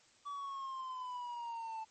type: exponential sweep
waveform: triangle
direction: down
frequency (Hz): 1151 to 878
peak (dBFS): -38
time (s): 0.25-1.85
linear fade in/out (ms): 20
effects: white hiss -66 dBFS RMS until 1.9 s + MP3 32 kbps